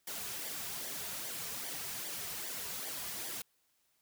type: noise with flanger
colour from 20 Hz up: white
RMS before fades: -41 dBFS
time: 0.07-3.42 s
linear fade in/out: 5 ms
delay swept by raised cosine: 0.74 to 3.74 ms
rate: 2.5 Hz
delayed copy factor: -0.65
effects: white hiss -75 dBFS RMS until 4.01 s